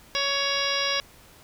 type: harmonic tone with a mistuned harmonic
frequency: 558 Hz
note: C#5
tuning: 11 cents sharp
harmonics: 1 / 2 / 3 / 4 / 5 / 6 / 7 / 9 / 10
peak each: -32 / -32 / -32 / -32 / -32 / -32 / -32 / -32 / -32 dBFS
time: 0.15-1 s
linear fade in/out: 0 ms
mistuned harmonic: 9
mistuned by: -35 cents
effects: pink hiss -52 dBFS RMS until 1.43 s